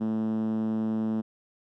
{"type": "tone with band-pass filter", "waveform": "5% pulse", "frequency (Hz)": 110, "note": "A2", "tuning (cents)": 0, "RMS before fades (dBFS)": -28, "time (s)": [0, 1.22], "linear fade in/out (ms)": 20, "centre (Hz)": 220, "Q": 4.2, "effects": []}